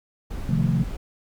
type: noise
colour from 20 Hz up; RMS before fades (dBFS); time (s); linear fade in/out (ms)
brown; -32; 0.3-0.97; 10
type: chord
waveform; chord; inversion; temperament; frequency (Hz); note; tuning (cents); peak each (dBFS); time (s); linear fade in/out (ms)
sine; F dominant seventh; second; equal; 130.81 / 155.56 / 174.61 / 220; C3 / Eb3 / F3 / A3; 0 / 0 / 0 / 0; -23 / -25 / -24 / -27; 0.49-0.84; 5
effects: none